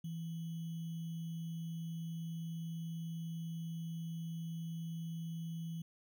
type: tone with sample-and-hold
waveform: sine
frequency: 164.81 Hz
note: E3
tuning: in tune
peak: -39 dBFS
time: 0.04-5.82 s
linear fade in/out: 5 ms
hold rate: 3150 Hz
effects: none